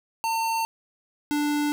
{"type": "tone pair in turn", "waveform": "square", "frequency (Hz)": [904, 294.3], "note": ["A5", "D4"], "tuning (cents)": [47, 4], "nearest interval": "octave + perfect fifth", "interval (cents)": 1943, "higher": "first", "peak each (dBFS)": [-24, -23], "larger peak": "second", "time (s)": [[0.24, 0.65], [1.31, 1.72]], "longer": "neither", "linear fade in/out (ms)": 0, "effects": []}